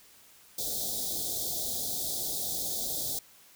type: band-stop noise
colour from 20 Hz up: white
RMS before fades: -33 dBFS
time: 0.58-3.19 s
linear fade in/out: 5 ms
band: 800 to 3400 Hz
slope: 96 dB/octave
effects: white hiss -57 dBFS RMS until 3.55 s